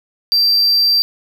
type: tone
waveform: triangle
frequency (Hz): 4699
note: D8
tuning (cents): 0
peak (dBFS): -9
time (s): 0.32-1.02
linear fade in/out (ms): 0
effects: none